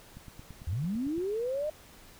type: click train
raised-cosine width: 5 ms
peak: -33 dBFS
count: 10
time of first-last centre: 0.17-1.18 s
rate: 8.91 Hz
type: linear sweep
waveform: sine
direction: up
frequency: 69.2 to 622.3 Hz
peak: -29 dBFS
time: 0.67-1.7 s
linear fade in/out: 5 ms
effects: pink hiss -54 dBFS RMS until 2.19 s